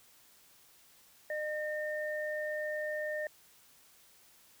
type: tone pair together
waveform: sine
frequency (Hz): 608 / 1821.9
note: D#5 / A#6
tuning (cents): -40 / -40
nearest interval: octave + perfect fifth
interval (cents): 1900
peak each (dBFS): -35 / -38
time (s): 1.3-3.27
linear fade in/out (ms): 2
effects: white hiss -62 dBFS RMS until 4.6 s